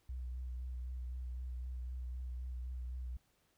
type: tone with vibrato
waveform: sine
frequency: 62.4 Hz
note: B1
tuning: 19 cents sharp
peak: -38 dBFS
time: 0.09-3.17 s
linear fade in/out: 5 ms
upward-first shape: sine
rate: 3.9 Hz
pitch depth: 26 cents each way
effects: tanh soft clip ceiling -36 dBFS + pink hiss -75 dBFS RMS until 3.57 s